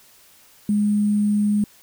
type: tone with sample-and-hold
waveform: sine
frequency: 207.7 Hz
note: G#3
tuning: in tune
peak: -16 dBFS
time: 0.69-1.64 s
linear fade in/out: 2 ms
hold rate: 8820 Hz
effects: white hiss -52 dBFS RMS until 1.82 s